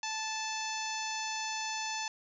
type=harmonic tone; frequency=876 Hz; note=A5; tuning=8 cents flat; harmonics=1 / 2 / 3 / 4 / 5 / 6 / 7 / 8; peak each=-38 / -43 / -41 / -45 / -44 / -44 / -42 / -48 dBFS; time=0.03-2.08 s; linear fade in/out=2 ms; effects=none